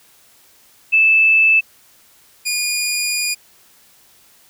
sine / 15% pulse tone pair in turn, 2629 / 2439 Hz, E7 / D#7, -5 / -35 cents, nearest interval minor second, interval 130 cents, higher first, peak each -9 / -11 dBFS, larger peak first, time 0.92-1.61 / 2.45-3.35 s, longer second, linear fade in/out 20 ms, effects white hiss -51 dBFS RMS until 4.49 s

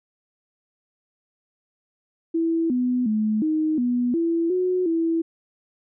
sine tone with pitch steps, 329.4 / 249.3 / 215.2 / 311.6 / 244.8 / 333.8 / 365.5 / 329.4 Hz, E4 / B3 / A3 / D#4 / B3 / E4 / F#4 / E4, -1 / +16 / -38 / +3 / -15 / +22 / -21 / -1 cents, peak -19 dBFS, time 2.34-5.22 s, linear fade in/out 10 ms, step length 360 ms, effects none

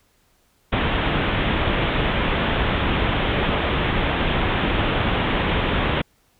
pink low-pass noise, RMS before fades -21 dBFS, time 0.72-6.02 s, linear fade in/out 10 ms, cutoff 3600 Hz, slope 96 dB/octave, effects pink hiss -62 dBFS RMS until 6.39 s

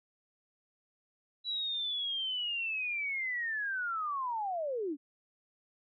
sine linear sweep, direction down, 3951 to 265.7 Hz, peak -32 dBFS, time 1.44-4.97 s, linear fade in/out 50 ms, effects none

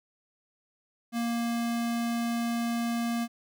square tone, 234.1 Hz, A#3, 8 cents sharp, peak -28 dBFS, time 1.12-3.28 s, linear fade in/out 50 ms, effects none

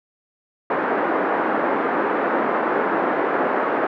pink band-pass noise, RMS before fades -21 dBFS, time 0.7-3.87 s, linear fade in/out 5 ms, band 280 to 1600 Hz, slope 24 dB/octave, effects none

